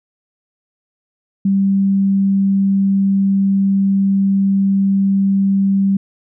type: tone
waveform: sine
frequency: 195.7 Hz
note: G3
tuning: 3 cents flat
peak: -11 dBFS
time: 1.45-5.97 s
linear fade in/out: 5 ms
effects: none